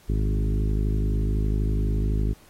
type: harmonic tone with a mistuned harmonic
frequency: 52 Hz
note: G#1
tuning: 3 cents sharp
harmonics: 1 / 2 / 3 / 4 / 5 / 6 / 7 / 8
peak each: -22 / -28 / -32 / -34 / -36 / -38 / -39 / -40 dBFS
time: 0.08-2.34 s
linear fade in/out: 20 ms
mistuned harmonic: 2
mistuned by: +23 cents
effects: pink hiss -55 dBFS RMS until 2.49 s + AAC 48 kbps